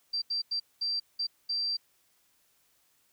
sine tone bursts at uneven times, 4702 Hz, D8, 1 cent sharp, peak -28 dBFS, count 6, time 0.13-0.22 / 0.3-0.42 / 0.51-0.6 / 0.81-1 / 1.19-1.27 / 1.49-1.77 s, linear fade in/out 10 ms, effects white hiss -69 dBFS RMS until 3.12 s

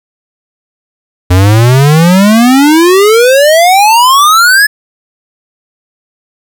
square exponential sweep, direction up, 88 to 1734 Hz, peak -3 dBFS, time 1.3-4.67 s, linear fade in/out 10 ms, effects 7-bit

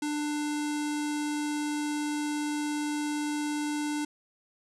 square tone with low-pass filter, 297.1 Hz, D4, 20 cents sharp, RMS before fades -31 dBFS, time 0.02-4.05 s, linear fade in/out 5 ms, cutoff 8800 Hz, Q 2, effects none

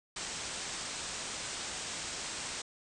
white low-pass noise, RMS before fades -40 dBFS, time 0.16-2.62 s, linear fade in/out 5 ms, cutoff 8700 Hz, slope 96 dB/octave, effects none

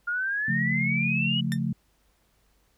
sine exponential sweep, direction up, 1404 to 2960 Hz, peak -25 dBFS, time 0.07-1.41 s, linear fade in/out 10 ms
sine chord, Db augmented, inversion none, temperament equal, 138.59 / 174.61 / 220 Hz, Db3 / F3 / A3, 0 / 0 / 0 cents, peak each -29 dBFS, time 0.48-1.73 s, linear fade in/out 5 ms
sawtooth tone with exponential decay, 1800 Hz, A6, 39 cents sharp, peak -23 dBFS, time 1.52-1.59 s, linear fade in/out 0 ms, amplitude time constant 15 ms
effects added 50 Hz sine -68 dBFS peak until 2.77 s + pink hiss -68 dBFS RMS until 2.77 s

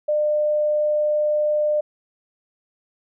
sine tone, 601 Hz, D5, 40 cents sharp, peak -17 dBFS, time 0.08-1.81 s, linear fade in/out 10 ms, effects none

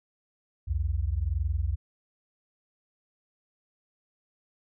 sine tone pair together, 63 / 84.49 Hz, B1 / E2, +35 / +43 cents, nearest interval perfect fourth, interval 508 cents, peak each -28 dBFS, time 0.67-1.76 s, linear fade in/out 20 ms, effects none

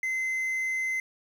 triangle tone with quantisation, 2059 Hz, C7, 28 cents flat, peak -25 dBFS, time 0.03-1 s, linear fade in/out 2 ms, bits 9, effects none

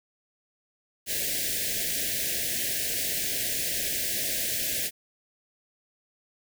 white band-stop noise, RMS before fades -29 dBFS, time 1.06-4.91 s, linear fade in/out 50 ms, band 700 to 1600 Hz, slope 96 dB/octave, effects none

